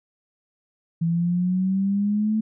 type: exponential sweep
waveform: sine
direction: up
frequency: 164.81 to 219.8 Hz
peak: -19 dBFS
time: 1.01-2.41 s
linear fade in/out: 10 ms
effects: none